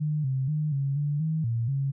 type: tone with pitch steps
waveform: sine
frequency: 151.5 / 132.4 / 152.3 / 138.2 / 146.1 / 158.5 / 115.8 / 137.5 Hz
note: D#3 / C3 / D#3 / C#3 / D3 / D#3 / A#2 / C#3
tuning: -46 / +21 / -37 / -5 / -9 / +32 / -11 / -14 cents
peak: -24 dBFS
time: 0-1.92 s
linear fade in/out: 20 ms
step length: 240 ms
effects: none